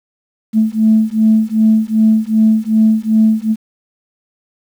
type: beating tone pair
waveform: sine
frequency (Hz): 217.9 / 220.5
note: A3 / A3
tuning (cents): -17 / +4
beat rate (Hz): 2.6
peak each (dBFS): -11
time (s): 0.53-3.56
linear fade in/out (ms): 50
effects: tanh soft clip ceiling -1 dBFS + 7-bit